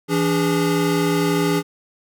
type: tone cluster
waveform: square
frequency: 166.8 / 289.1 / 409.1 Hz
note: E3 / D4 / G#4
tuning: +21 / -27 / -26 cents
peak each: -22 dBFS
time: 0.08-1.63 s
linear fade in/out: 50 ms
effects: none